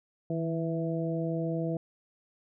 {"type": "harmonic tone with a mistuned harmonic", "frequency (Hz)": 164.81, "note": "E3", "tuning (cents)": 0, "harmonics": [1, 2, 3, 4], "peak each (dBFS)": [-31, -34, -36, -37], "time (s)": [0.3, 1.77], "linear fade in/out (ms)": 2, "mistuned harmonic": 1, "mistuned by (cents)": -32, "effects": []}